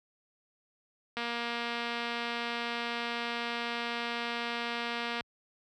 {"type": "click train", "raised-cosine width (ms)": 0.3, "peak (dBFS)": -19, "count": 954, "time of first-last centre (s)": [1.17, 5.208], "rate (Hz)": 236, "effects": ["high-pass 60 Hz 12 dB/octave"]}